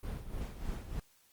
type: noise with tremolo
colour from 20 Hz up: brown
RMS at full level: -37 dBFS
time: 0.03-1 s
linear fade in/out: 5 ms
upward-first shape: sine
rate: 3.3 Hz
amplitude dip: 65%
effects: white hiss -67 dBFS RMS until 1.32 s + Opus 32 kbps